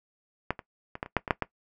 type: clicks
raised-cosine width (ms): 0.5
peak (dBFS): -11 / -23 / -22 / -15 / -26 / -8 / -18 / -6 / -11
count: 9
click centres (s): 0.506 / 0.592 / 0.954 / 1.029 / 1.061 / 1.167 / 1.278 / 1.308 / 1.423
effects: noise-tail reverb RT60 0.1 s tail -18 dB re dry